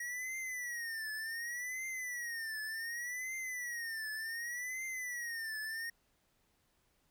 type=tone with vibrato; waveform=square; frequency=1901 Hz; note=A#6; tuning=33 cents sharp; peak=-39 dBFS; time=0-5.9 s; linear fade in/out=5 ms; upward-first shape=triangle; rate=0.67 Hz; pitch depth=170 cents each way; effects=pink hiss -75 dBFS RMS until 7.1 s